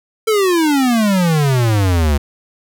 square exponential sweep, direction down, 452.1 to 69.3 Hz, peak -12 dBFS, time 0.27-2.18 s, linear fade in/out 10 ms, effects none

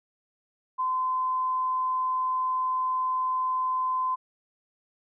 sine tone, 1027 Hz, C6, 33 cents flat, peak -24 dBFS, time 0.78-4.16 s, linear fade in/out 20 ms, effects none

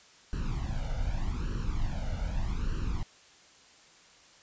brown noise with flanger, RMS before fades -31 dBFS, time 0.33-3.03 s, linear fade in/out 0 ms, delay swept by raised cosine 0.69 to 1.41 ms, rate 0.83 Hz, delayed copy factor +1, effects white hiss -57 dBFS RMS until 4.42 s + resampled to 16000 Hz

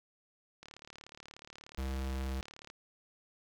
click train, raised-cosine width 0.2 ms, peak -32 dBFS, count 77, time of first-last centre 0.63-2.701 s, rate 36.7 Hz
square tone, 66.2 Hz, C2, 21 cents sharp, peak -35 dBFS, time 1.78-2.41 s, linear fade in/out 0 ms
effects none

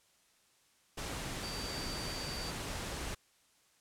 sine tone in noise, 4629 Hz, D8, 26 cents flat, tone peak -43 dBFS, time 1.43-2.51 s, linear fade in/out 10 ms, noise pink, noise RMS -40 dBFS, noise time 0.97-3.15 s, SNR -6 dB, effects white hiss -69 dBFS RMS until 3.8 s + low-pass 10000 Hz 12 dB/octave

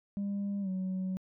sine tone with pitch glide, 200.6 to 187.17 Hz, G3 to F#3, +40 to +20 cents, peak -29 dBFS, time 0.17-1.17 s, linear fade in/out 0 ms, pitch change -120 cents, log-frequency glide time 0.61-0.69 s, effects tanh soft clip ceiling -30 dBFS

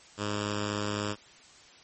5% pulse tone with notch filter, 103.7 Hz, G#2, 2 cents flat, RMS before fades -32 dBFS, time 0.17-1.16 s, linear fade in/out 50 ms, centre 760 Hz, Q 1.6, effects white hiss -54 dBFS RMS until 1.83 s + MP3 32 kbps

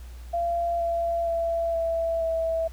sine tone with pitch steps, 685 / 677.5 / 670.1 / 662.8 / 655.6 Hz, F5 / E5 / E5 / E5 / E5, -34 / +47 / +28 / +9 / -10 cents, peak -23 dBFS, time 0.33-2.68 s, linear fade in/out 10 ms, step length 470 ms, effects added 60 Hz sine -38 dBFS peak until 2.72 s + pink hiss -54 dBFS RMS until 2.72 s

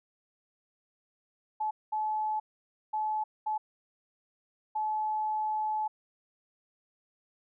sine tone bursts at uneven times, 860 Hz, A5, 40 cents flat, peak -28 dBFS, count 5, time 1.6-1.71 / 1.92-2.4 / 2.93-3.24 / 3.46-3.58 / 4.75-5.88 s, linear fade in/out 10 ms, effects none

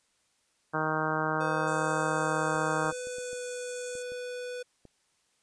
harmonic tone, 156.3 Hz, D#3, 8 cents sharp, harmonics 1 / 2 / 3 / 4 / 5 / 6 / 7 / 8 / 9 / 10, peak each -36 / -36 / -36 / -36 / -36 / -36 / -36 / -36 / -36 / -36 dBFS, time 0.73-2.92 s, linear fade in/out 20 ms
square tone with pitch glide, 510 to 494.6 Hz, C5 to B4, -44 to +3 cents, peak -36 dBFS, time 1.4-4.63 s, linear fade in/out 10 ms, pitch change -53 cents, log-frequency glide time 2.05-3.39 s
white band-pass noise, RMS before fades -47 dBFS, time 1.67-4.03 s, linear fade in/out 10 ms, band 6200 to 9000 Hz, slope 96 dB/octave
clicks, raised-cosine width 2 ms, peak -37 dBFS, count 9, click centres 2.553 / 2.853 / 2.925 / 3.071 / 3.184 / 3.331 / 3.953 / 4.12 / 4.853 s
effects white hiss -71 dBFS RMS until 5.42 s + resampled to 22050 Hz

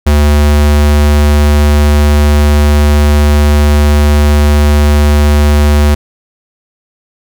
square tone, 73.7 Hz, D2, 7 cents sharp, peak -5 dBFS, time 0.06-5.95 s, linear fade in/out 10 ms, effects none

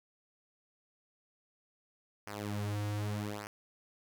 sawtooth tone with flanger, 103.83 Hz, G#2, in tune, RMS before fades -37 dBFS, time 2.27-3.47 s, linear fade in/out 0 ms, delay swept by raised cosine 0.26 to 5.06 ms, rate 0.84 Hz, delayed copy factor -0.85, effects none

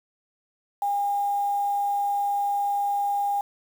sine tone with quantisation, 809 Hz, G#5, 46 cents flat, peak -22 dBFS, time 0.82-3.41 s, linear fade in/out 2 ms, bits 7, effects none

